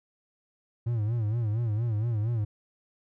triangle tone with vibrato, 111.7 Hz, A2, 27 cents sharp, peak -23 dBFS, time 0.86-2.45 s, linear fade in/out 10 ms, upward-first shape sine, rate 4.3 Hz, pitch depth 130 cents each way, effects none

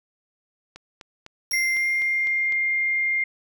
click train, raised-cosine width 0.2 ms, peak -23 dBFS, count 8, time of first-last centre 0.76-2.523 s, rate 3.97 Hz
sawtooth tone with exponential decay, 5588 Hz, F8, in tune, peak -22 dBFS, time 1.51-2.48 s, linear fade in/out 1 ms, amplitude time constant 210 ms
sine tone with pitch glide, 2093 to 2112 Hz, C7 to C7, 0 to +16 cents, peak -20 dBFS, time 1.53-3.24 s, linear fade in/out 5 ms, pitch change +16 cents, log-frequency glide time 1.75-1.86 s
effects none

